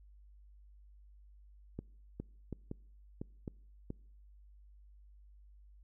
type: clicks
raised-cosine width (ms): 3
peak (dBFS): -27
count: 7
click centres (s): 1.79 / 2.2 / 2.527 / 2.714 / 3.215 / 3.478 / 3.904
effects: noise-tail reverb RT60 0.7 s tail -26 dB re dry + added 50 Hz sine -56 dBFS peak until 5.83 s